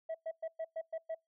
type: tone bursts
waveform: sine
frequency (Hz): 649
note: E5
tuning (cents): -27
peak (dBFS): -33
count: 7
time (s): 0.09-1.149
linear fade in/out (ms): 10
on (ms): 57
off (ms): 110
effects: noise-tail reverb RT60 0.2 s tail -26 dB re dry + tanh soft clip ceiling -34 dBFS